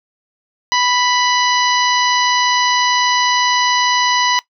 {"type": "harmonic tone with a mistuned harmonic", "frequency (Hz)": 987.8, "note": "B5", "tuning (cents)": 0, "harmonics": [1, 2, 3, 4, 5, 6], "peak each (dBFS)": [-16, -19, -21, -22, -23, -24], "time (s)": [0.72, 4.39], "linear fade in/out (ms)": 0, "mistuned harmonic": 4, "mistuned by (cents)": 35, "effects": ["noise-tail reverb RT60 0.1 s tail -19 dB re dry"]}